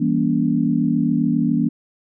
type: chord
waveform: sine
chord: E diminished seventh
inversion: none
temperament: just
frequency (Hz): 164.81 / 197.78 / 237.3 / 284.8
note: E3 / G3 / Bb3 / Db4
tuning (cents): 0 / +16 / +31 / +47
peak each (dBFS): -22 / -24 / -19 / -21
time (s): 0-1.69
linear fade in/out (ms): 10
effects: none